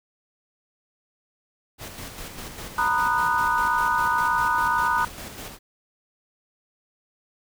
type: noise with tremolo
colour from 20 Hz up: pink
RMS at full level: -36 dBFS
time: 1.78-5.59 s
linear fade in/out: 50 ms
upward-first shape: square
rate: 5 Hz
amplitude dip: 40%
type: chord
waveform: sine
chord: B major seventh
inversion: third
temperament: just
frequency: 926 / 987.8 / 1234.7 / 1481.6 Hz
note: A#5 / B5 / D#6 / F#6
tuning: -12 / 0 / -14 / +2 cents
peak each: -25 dBFS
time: 2.78-5.05 s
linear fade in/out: 5 ms
effects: none